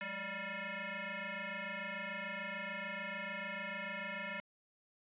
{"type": "tone with frequency modulation", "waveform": "sine", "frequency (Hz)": 183.1, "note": "F#3", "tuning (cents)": -18, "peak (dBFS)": -39, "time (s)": [0.01, 4.4], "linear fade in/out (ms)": 0, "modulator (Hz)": 393, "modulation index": 6.2, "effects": ["resampled to 8000 Hz"]}